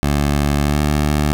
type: tone with pitch glide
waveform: 15% pulse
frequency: 72.1 to 74.21 Hz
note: D2 to D2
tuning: -31 to +19 cents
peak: -8 dBFS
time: 0.03-1.33 s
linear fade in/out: 0 ms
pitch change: +50 cents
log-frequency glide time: 0.62-0.8 s
effects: none